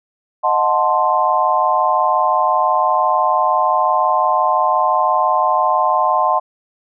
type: chord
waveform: sine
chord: D# diminished seventh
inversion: none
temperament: equal with one note detuned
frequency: 622.3 / 728.1 / 880 / 1046.5 Hz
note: D#5 / F#5 / A5 / C6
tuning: 0 / -28 / 0 / 0 cents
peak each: -20 / -18 / -18 / -16 dBFS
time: 0.43-6.4 s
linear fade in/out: 20 ms
effects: none